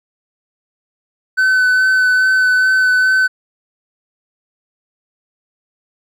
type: tone with vibrato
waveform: triangle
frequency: 1514 Hz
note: F#6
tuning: 39 cents sharp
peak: -8 dBFS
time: 1.37-3.28 s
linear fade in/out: 20 ms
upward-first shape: sine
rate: 2.4 Hz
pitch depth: 13 cents each way
effects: none